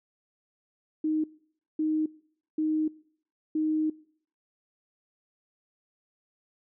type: tone bursts at uneven times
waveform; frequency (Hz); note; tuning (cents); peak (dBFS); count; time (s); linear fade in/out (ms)
sine; 311.1; D#4; 0; -24; 4; 1.04-1.24 / 1.79-2.06 / 2.58-2.88 / 3.55-3.9; 5
effects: noise-tail reverb RT60 0.6 s tail -22 dB re dry